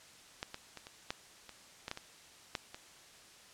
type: clicks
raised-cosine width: 0.2 ms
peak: -20 / -24 / -28 / -30 / -18 / -30 / -22 / -20 / -26 / -17 / -27 dBFS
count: 11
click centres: 0.429 / 0.544 / 0.773 / 0.869 / 1.105 / 1.493 / 1.881 / 1.914 / 1.974 / 2.552 / 2.745 s
effects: white hiss -57 dBFS RMS until 3.53 s + low-pass 8000 Hz 12 dB/octave